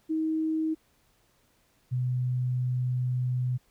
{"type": "tone pair in turn", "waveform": "sine", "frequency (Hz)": [316.7, 125.68], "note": ["D#4", "B2"], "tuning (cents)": [31, 31], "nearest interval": "octave + major third", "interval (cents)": 1600, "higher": "first", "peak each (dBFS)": -25, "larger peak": "neither", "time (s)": [[0.09, 0.75], [1.91, 3.58]], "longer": "second", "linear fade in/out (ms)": 20, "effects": ["pink hiss -67 dBFS RMS until 3.7 s"]}